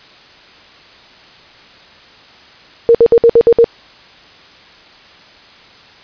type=tone bursts; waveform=sine; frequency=466.2 Hz; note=A#4; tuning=in tune; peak=-3 dBFS; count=7; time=2.89-3.643 s; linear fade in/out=0 ms; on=57 ms; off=59 ms; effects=white hiss -41 dBFS RMS until 6.03 s + resampled to 11025 Hz